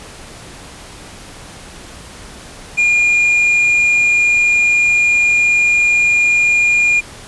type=tone with quantisation; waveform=triangle; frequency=2419 Hz; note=D#7; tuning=49 cents flat; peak=-8 dBFS; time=2.77-7.01 s; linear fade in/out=20 ms; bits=6; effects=pink hiss -35 dBFS RMS until 7.27 s + resampled to 24000 Hz